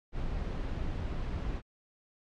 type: noise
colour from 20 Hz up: brown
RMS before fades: -34 dBFS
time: 0.12-1.62 s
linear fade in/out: 50 ms
effects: low-pass 4000 Hz 12 dB/octave + MP3 64 kbps